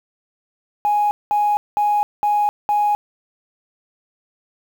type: tone bursts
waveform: sine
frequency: 830.6 Hz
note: G#5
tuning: in tune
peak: -13 dBFS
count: 5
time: 0.85-2.95 s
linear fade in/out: 0 ms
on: 260 ms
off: 200 ms
effects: tanh soft clip ceiling -11 dBFS + 7-bit